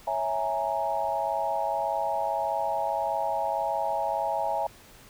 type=chord; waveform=sine; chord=A# half-diminished seventh; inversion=first; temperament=equal; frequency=554.4 / 659.3 / 830.6 / 932.3 Hz; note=C#5 / E5 / G#5 / A#5; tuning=0 / 0 / 0 / 0 cents; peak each=-34 / -30 / -29 / -32 dBFS; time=0.07-4.67 s; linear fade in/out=5 ms; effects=pink hiss -52 dBFS RMS until 5.09 s